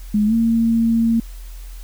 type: tone with pitch glide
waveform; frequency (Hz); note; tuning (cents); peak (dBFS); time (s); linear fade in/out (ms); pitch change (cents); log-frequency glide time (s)
sine; 209.6 to 228.6; G#3 to A#3; +16 to -34; -13; 0.14-1.2; 5; +150; 0.26-0.34
effects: added 42 Hz sine -31 dBFS peak until 1.83 s + white hiss -47 dBFS RMS until 1.83 s